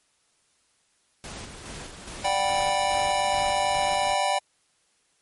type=noise with tremolo; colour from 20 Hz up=pink; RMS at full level=-38 dBFS; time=1.24-4.14 s; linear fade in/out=0 ms; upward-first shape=square; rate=2.4 Hz; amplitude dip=40%
type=chord; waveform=square; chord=G major seventh; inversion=second; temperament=just; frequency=588 / 735 / 784 / 980 Hz; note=D5 / F#5 / G5 / B5; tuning=+2 / -12 / 0 / -14 cents; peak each=-29 / -30 / -26 / -30 dBFS; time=2.24-4.39 s; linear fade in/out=10 ms
effects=white hiss -67 dBFS RMS until 5.21 s + MP3 48 kbps